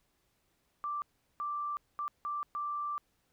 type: tone bursts at uneven times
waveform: sine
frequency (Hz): 1174.7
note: D6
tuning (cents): 0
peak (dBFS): -33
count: 5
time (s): 0.84-1.02 / 1.4-1.77 / 1.99-2.08 / 2.25-2.43 / 2.55-2.98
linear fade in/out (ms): 0
effects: pink hiss -75 dBFS RMS until 3.32 s